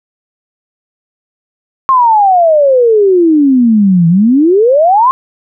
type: exponential two-way sweep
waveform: sine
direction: down then up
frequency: 1083 to 163.1 to 1083 Hz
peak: -4 dBFS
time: 1.89-5.11 s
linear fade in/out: 0 ms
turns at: 4.08 s
effects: none